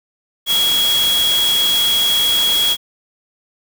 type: tone in noise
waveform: sine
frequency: 3322 Hz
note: G#7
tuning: in tune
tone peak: -13 dBFS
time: 0.46-2.77 s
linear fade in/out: 50 ms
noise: white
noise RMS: -22 dBFS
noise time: 0.46-2.77 s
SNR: +6 dB
effects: none